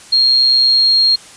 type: tone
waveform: sine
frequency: 4243 Hz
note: C8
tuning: 23 cents sharp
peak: -8 dBFS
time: 0.12-1.16 s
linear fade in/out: 10 ms
effects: white hiss -38 dBFS RMS until 1.36 s + resampled to 22050 Hz